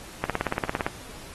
click train, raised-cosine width 0.5 ms, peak -10 dBFS, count 12, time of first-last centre 0.24-0.865 s, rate 17.6 Hz, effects pink hiss -44 dBFS RMS until 1.34 s + AAC 32 kbps

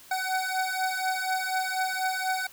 25% pulse beating tone pair, 750 / 754.1 Hz, F#5 / F#5, +23 / +33 cents, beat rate 4.1 Hz, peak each -26 dBFS, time 0.11-2.47 s, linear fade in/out 5 ms, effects white hiss -51 dBFS RMS until 2.52 s

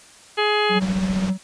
harmonic tone, 420 Hz, G#4, 19 cents sharp, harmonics 1 / 2 / 3 / 4 / 5 / 6 / 7 / 8 / 10, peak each -21 / -24 / -26 / -27 / -28 / -29 / -29 / -30 / -31 dBFS, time 0.37-0.8 s, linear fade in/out 20 ms
triangle tone with tremolo, 188.7 Hz, F#3, 34 cents sharp, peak -15 dBFS, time 0.69-1.38 s, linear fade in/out 50 ms, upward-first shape sine, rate 15 Hz, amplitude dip 55%
pink low-pass noise, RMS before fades -32 dBFS, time 0.8-1.31 s, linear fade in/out 20 ms, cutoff 5900 Hz, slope 12 dB/octave
effects white hiss -47 dBFS RMS until 1.43 s + resampled to 22050 Hz

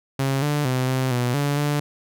sawtooth tone with pitch steps, 135.6 / 147.3 / 128.3 / 130.3 / 123 / 143.4 / 146.4 Hz, C#3 / D3 / C3 / C3 / B2 / D3 / D3, -38 / +6 / -34 / -7 / -7 / -41 / -5 cents, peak -16 dBFS, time 0.19-1.8 s, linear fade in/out 5 ms, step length 230 ms, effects none

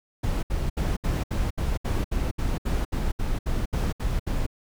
brown noise bursts, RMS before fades -25 dBFS, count 16, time 0.23-4.465 s, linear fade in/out 10 ms, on 200 ms, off 69 ms, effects none

